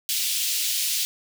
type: high-pass noise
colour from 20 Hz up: pink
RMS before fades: -25 dBFS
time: 0.09-1.05 s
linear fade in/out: 0 ms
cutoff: 3000 Hz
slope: 24 dB/octave
effects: none